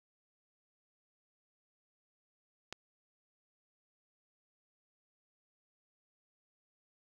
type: click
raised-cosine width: 0.2 ms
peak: -23 dBFS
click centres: 2.726 s
effects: 9-bit